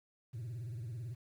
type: tone with vibrato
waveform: sine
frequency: 116.54 Hz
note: A#2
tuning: in tune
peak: -37 dBFS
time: 0.33-1.15 s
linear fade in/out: 20 ms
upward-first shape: sine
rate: 18 Hz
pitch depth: 190 cents each way
effects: tanh soft clip ceiling -39 dBFS + 11-bit